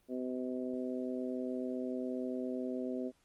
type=harmonic tone; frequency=127.2 Hz; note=C3; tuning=48 cents flat; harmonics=2 / 3 / 4 / 5; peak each=-37 / -41 / -43 / -45 dBFS; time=0.08-3.12 s; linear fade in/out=50 ms; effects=pink hiss -72 dBFS RMS until 3.24 s + Opus 24 kbps